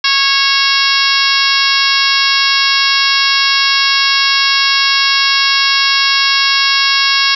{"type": "harmonic tone", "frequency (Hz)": 550, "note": "C#5", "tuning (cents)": -14, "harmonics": [2, 3, 4, 5, 6, 7, 8, 9, 10], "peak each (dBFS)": [-18, -18, -18, -18, -18, -18, -18, -18, -18], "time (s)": [0.04, 7.35], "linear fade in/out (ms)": 5, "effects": []}